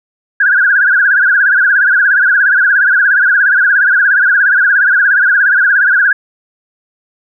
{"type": "tone with vibrato", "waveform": "sine", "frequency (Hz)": 1543, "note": "G6", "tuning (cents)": -28, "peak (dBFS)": -6, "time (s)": [0.4, 6.13], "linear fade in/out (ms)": 5, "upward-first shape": "triangle", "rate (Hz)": 17, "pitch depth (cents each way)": 160, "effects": []}